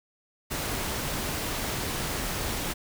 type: noise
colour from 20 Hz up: pink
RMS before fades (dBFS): -31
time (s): 0.5-2.74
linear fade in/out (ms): 20
effects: none